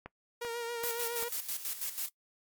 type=click train; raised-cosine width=0.5 ms; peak=-27 dBFS; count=4; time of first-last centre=0.06-1.227 s; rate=2.57 Hz
type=tone with vibrato; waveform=sawtooth; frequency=469.8 Hz; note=A#4; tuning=13 cents sharp; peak=-31 dBFS; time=0.41-1.29 s; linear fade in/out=10 ms; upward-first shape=sine; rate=7.2 Hz; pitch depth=33 cents each way
type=noise with tremolo; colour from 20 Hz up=blue; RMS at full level=-35 dBFS; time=0.83-2.09 s; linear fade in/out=5 ms; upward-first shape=square; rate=6.1 Hz; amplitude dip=65%
effects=noise-tail reverb RT60 0.1 s tail -21 dB re dry + MP3 96 kbps